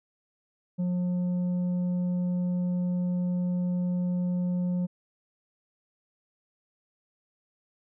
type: tone with tanh clipping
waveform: sine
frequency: 178.9 Hz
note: F3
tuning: 42 cents sharp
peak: -26 dBFS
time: 0.78-4.87 s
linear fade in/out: 20 ms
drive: 5 dB
effects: none